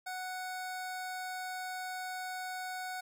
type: tone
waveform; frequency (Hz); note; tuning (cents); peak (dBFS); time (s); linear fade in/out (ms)
25% pulse; 740; F#5; 0; -34; 0.06-3.01; 10
effects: none